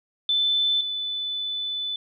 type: tone pair in turn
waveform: sine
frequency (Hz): 3520 / 3498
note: A7 / A7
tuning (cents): 0 / -11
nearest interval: unison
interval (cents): 11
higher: first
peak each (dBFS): -19 / -26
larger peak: first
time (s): 0.29-0.81 / 0.81-1.96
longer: second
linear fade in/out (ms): 2
effects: none